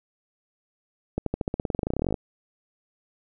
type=accelerating click train; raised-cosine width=2 ms; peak=-12 dBFS; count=24; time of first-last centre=1.18-2.142 s; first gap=83 ms; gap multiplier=0.93; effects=none